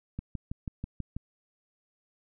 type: click train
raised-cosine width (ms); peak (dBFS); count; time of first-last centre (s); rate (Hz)
5; -22; 7; 0.19-1.166; 6.15
effects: none